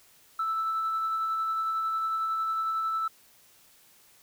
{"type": "tone with tremolo", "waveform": "sine", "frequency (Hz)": 1318.5, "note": "E6", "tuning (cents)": 0, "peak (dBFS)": -24, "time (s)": [0.39, 3.08], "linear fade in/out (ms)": 5, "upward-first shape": "sine", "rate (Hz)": 11, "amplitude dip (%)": 25, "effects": ["tanh soft clip ceiling -23 dBFS", "white hiss -59 dBFS RMS until 4.22 s"]}